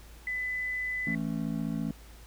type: tone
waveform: sine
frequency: 2003 Hz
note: B6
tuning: 24 cents sharp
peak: -30 dBFS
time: 0.27-1.15 s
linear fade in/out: 2 ms
type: chord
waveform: triangle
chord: A major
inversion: second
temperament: just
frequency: 165 / 220 / 275 Hz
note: E3 / A3 / C#4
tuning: +2 / 0 / -14 cents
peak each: -32 / -31 / -34 dBFS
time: 1.07-1.91 s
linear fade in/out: 2 ms
effects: added 55 Hz sine -49 dBFS peak until 2.26 s + pink hiss -55 dBFS RMS until 2.26 s